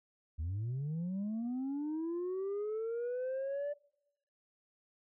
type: linear sweep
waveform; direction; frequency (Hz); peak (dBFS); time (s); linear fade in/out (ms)
sine; up; 73.42 to 587.3; -32; 0.38-3.74; 20
effects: noise-tail reverb RT60 0.8 s tail -24 dB re dry + tanh soft clip ceiling -33 dBFS